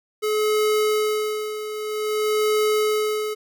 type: tone with tremolo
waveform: square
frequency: 427 Hz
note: G#4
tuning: 48 cents sharp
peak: -18 dBFS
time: 0.22-3.35 s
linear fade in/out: 20 ms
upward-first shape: sine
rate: 0.52 Hz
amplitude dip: 70%
effects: none